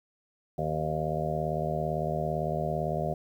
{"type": "harmonic tone", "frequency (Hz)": 77.78, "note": "D#2", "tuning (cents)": 0, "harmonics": [1, 2, 3, 5, 6, 7, 8, 9], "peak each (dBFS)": [-40, -32, -40, -37, -41, -37, -34, -34], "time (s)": [0.58, 3.14], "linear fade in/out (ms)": 5, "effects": ["10-bit"]}